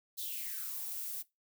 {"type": "noise with high-pass filter sweep", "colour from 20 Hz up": "violet", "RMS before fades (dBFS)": -40, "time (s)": [0.17, 1.23], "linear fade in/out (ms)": 20, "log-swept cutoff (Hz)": [4000, 330], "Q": 5.8, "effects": ["noise-tail reverb RT60 0.2 s tail -20 dB re dry"]}